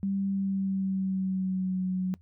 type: tone with pitch glide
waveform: sine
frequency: 196 to 185.21 Hz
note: G3 to F#3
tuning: 0 to +2 cents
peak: -26 dBFS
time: 0.03-2.14 s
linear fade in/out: 0 ms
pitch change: -98 cents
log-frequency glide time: 0.27-1.84 s
effects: noise-tail reverb RT60 0.1 s tail -22 dB re dry + added 85 Hz sine -54 dBFS peak until 2.21 s